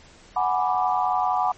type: chord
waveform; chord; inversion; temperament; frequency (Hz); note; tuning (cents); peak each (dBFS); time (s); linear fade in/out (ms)
sine; G# half-diminished seventh; third; equal; 740 / 830.6 / 987.8 / 1174.7; F#5 / G#5 / B5 / D6; 0 / 0 / 0 / 0; -23 / -26 / -26 / -27; 0.36-1.52; 5
effects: pink hiss -50 dBFS RMS until 1.57 s + MP3 32 kbps